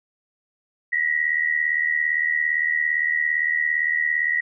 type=tone pair together; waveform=sine; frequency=1888 / 1965.6 Hz; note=A#6 / B6; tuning=+22 / -9 cents; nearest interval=minor second; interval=69 cents; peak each=-22 dBFS; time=0.92-4.41 s; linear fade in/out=10 ms; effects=none